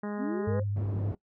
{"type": "harmonic tone", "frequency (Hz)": 207, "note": "G#3", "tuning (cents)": -5, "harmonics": [1, 2, 3, 4, 5, 6, 7, 8, 9], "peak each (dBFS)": [-33, -39, -43, -45, -47, -49, -50, -51, -52], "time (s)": [0.03, 0.6], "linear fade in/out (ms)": 5}
{"type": "linear sweep", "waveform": "sine", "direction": "up", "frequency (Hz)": [227.5, 545], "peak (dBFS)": -30, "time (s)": [0.17, 0.64], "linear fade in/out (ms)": 50}
{"type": "tone with vibrato", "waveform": "sine", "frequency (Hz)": 101.5, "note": "G#2", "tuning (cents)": -39, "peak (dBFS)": -28, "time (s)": [0.47, 1.12], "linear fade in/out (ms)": 5, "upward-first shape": "square", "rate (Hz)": 12, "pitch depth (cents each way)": 17}
{"type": "band-pass noise", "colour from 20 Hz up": "pink", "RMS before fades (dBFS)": -39, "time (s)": [0.76, 1.15], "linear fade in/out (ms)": 5, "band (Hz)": [110, 440], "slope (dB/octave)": 12}
{"effects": ["noise-tail reverb RT60 0.1 s tail -21 dB re dry"]}